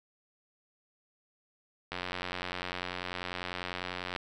click train, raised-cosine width 0.3 ms, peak -19 dBFS, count 203, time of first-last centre 1.92-4.162 s, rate 90.1 Hz, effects none

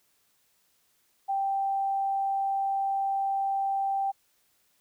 sine tone, 784 Hz, G5, in tune, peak -25 dBFS, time 1.28-4.12 s, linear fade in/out 20 ms, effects white hiss -69 dBFS RMS until 4.8 s

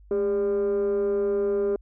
sine tone with frequency modulation, 402.2 Hz, G4, 44 cents sharp, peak -19 dBFS, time 0.11-1.76 s, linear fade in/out 2 ms, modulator 188 Hz, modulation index 0.43, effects tanh soft clip ceiling -20 dBFS + added 50 Hz sine -48 dBFS peak until 1.81 s

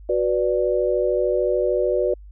sine chord, B minor, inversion second, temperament equal, 370 / 493.9 / 587.3 Hz, F#4 / B4 / D5, 0 / 0 / 0 cents, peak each -22 dBFS, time 0.09-2.14 s, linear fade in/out 5 ms, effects added 50 Hz sine -39 dBFS peak until 2.31 s

